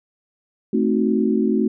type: chord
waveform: sine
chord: A diminished seventh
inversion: none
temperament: equal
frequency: 220 / 261.6 / 311.1 / 370 Hz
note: A3 / C4 / Eb4 / Gb4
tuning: 0 / 0 / 0 / 0 cents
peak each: -19 / -22 / -24 / -22 dBFS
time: 0.73-1.68 s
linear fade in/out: 5 ms
effects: none